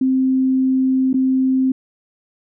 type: tone with dropouts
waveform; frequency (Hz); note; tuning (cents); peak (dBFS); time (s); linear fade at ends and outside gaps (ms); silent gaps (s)
sine; 261.6; C4; 0; -13; 0.01-1.72; 5; 1.131-1.141
effects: none